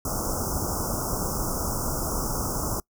pink band-stop noise, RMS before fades -28 dBFS, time 0.05-2.8 s, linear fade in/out 2 ms, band 1400 to 5200 Hz, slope 96 dB/octave, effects noise-tail reverb RT60 0.1 s tail -24 dB re dry

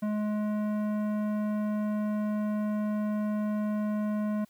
sine tone with tanh clipping, 210.9 Hz, G#3, 27 cents sharp, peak -29 dBFS, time 0.02-4.45 s, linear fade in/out 10 ms, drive 14 dB, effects white hiss -65 dBFS RMS until 4.49 s

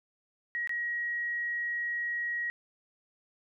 sine tone with dropouts, 1900 Hz, A#6, 33 cents sharp, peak -30 dBFS, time 0.55-2.5 s, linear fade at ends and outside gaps 0 ms, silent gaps 0.674-0.694 s, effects none

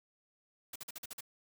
white noise bursts, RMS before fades -44 dBFS, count 7, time 0.73-1.208 s, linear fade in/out 5 ms, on 28 ms, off 47 ms, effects none

